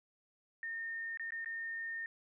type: tone with dropouts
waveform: sine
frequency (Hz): 1826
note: A#6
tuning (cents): -36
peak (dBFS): -38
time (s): 0.63-2.06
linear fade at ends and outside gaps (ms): 1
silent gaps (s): 1.173-1.196 / 1.306-1.321 / 1.446-1.459
effects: none